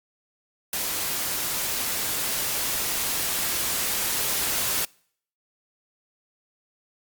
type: noise with level ramp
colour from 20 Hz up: white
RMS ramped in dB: -28 to -25 dBFS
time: 0.73-4.85 s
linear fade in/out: 2 ms
effects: noise-tail reverb RT60 0.6 s tail -26 dB re dry + Opus 48 kbps